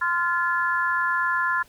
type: tone cluster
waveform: sine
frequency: 1035 / 1394 / 1722 Hz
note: C6 / F6 / A6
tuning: -19 / -4 / -38 cents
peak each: -25 dBFS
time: 0.01-1.63 s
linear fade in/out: 10 ms
effects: pink hiss -55 dBFS RMS until 1.68 s